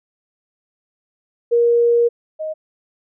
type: tone pair in turn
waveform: sine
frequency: 472.1 / 624.9 Hz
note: A#4 / D#5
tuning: +22 / +7 cents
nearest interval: perfect fourth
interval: 485 cents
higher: second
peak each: -11 / -22 dBFS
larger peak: first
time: 1.51-2.09 / 2.39-2.54 s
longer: first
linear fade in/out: 20 ms
effects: none